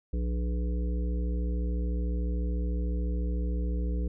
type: harmonic tone with a mistuned harmonic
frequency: 59.8 Hz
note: A#1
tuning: 45 cents sharp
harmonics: 1 / 3 / 5 / 7 / 8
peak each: -27 / -37 / -41 / -44 / -45 dBFS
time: 0.13-4.08 s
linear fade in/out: 5 ms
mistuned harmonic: 8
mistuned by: +50 cents
effects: none

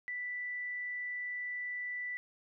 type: tone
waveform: sine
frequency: 1975.5 Hz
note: B6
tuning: in tune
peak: -36 dBFS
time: 0.08-2.17 s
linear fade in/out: 0 ms
effects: none

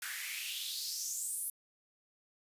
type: noise with high-pass filter sweep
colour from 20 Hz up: white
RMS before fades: -39 dBFS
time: 0.02-1.5 s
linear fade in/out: 2 ms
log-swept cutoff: 1500 to 11000 Hz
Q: 4.5
effects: resampled to 32000 Hz

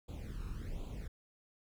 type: noise with flanger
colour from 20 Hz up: brown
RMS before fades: -42 dBFS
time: 0.08-1.08 s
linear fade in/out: 10 ms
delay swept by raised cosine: 0.27 to 0.77 ms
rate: 1.3 Hz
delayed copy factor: +0.8
effects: none

